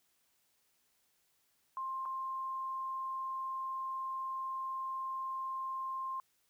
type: tone with dropouts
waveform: sine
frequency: 1056 Hz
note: C6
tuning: 16 cents sharp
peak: -36 dBFS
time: 1.77-6.2 s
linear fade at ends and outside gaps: 1 ms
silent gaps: 2.054-2.058 s
effects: white hiss -75 dBFS RMS until 6.49 s